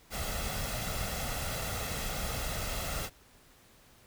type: noise with comb filter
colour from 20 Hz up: pink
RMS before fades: -35 dBFS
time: 0.1-3.1 s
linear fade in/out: 50 ms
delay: 1.5 ms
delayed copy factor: +0.55
effects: pink hiss -60 dBFS RMS until 4.06 s